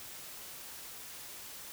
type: silence
effects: white hiss -47 dBFS RMS until 1.72 s